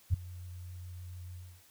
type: tone with ADSR envelope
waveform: sine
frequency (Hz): 89.3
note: F2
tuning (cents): +39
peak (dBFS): -21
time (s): 0.1-1.63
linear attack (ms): 37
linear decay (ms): 9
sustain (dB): -21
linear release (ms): 280
effects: white hiss -62 dBFS RMS until 1.7 s